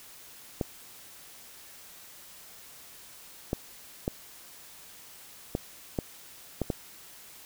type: clicks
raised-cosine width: 2 ms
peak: -14 dBFS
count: 7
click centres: 0.612 / 3.531 / 4.079 / 5.551 / 5.988 / 6.617 / 6.702 s
effects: white hiss -50 dBFS RMS until 7.45 s